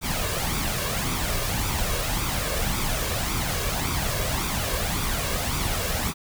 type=noise with flanger; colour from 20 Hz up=pink; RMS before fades=-26 dBFS; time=0.01-6.14 s; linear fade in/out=50 ms; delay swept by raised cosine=0.84 to 1.84 ms; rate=1.8 Hz; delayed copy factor=+0.55; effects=none